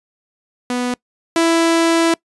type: tone pair in turn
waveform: sawtooth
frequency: 246.9 / 331.6 Hz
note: B3 / E4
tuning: 0 / +10 cents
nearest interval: perfect fourth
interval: 510 cents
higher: second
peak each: -14 / -8 dBFS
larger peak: second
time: 0.7-0.94 / 1.36-2.14 s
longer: second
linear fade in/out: 2 ms
effects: noise-tail reverb RT60 0.1 s tail -24 dB re dry + resampled to 24000 Hz